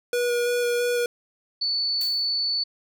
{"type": "tone with vibrato", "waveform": "square", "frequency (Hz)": 482.9, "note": "B4", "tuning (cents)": -39, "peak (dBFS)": -22, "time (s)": [0.13, 1.06], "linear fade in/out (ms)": 2, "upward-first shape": "square", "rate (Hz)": 3, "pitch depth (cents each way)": 9}
{"type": "tone", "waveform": "sine", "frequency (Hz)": 4472, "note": "C#8", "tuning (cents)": 14, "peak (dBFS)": -22, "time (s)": [1.61, 2.64], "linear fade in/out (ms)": 10}
{"type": "noise with exponential decay", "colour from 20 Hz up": "blue", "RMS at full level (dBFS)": -34, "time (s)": [2.01, 2.38], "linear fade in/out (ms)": 0, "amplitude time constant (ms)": 79}
{"effects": []}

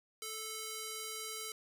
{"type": "tone with band-pass filter", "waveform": "square", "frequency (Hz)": 437.8, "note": "A4", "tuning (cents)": -9, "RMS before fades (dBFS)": -43, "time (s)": [0.22, 1.52], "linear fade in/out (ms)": 2, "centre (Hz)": 9400, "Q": 0.55, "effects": []}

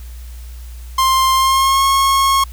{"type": "tone with pitch glide", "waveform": "45% pulse", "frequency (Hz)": [1053, 1089.5], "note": ["C6", "C#6"], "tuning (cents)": [11, -30], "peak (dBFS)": -11, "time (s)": [0.98, 2.44], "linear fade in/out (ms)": 5, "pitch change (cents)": 59, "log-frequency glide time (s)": [1.34, 1.84], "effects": ["added 60 Hz sine -29 dBFS peak until 2.52 s", "white hiss -45 dBFS RMS until 2.52 s"]}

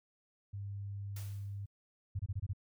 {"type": "tone", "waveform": "sine", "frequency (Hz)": 100, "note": "G2", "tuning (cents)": 35, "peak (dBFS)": -39, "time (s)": [0.53, 1.66], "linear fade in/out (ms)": 10}
{"type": "noise with exponential decay", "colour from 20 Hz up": "white", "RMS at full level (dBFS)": -49, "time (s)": [1.16, 1.67], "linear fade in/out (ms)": 5, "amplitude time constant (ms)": 110}
{"type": "tone bursts", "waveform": "sine", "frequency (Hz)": 97, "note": "G2", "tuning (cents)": -18, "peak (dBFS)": -33, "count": 6, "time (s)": [2.15, 2.534], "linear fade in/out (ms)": 10, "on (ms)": 44, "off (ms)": 24}
{"effects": []}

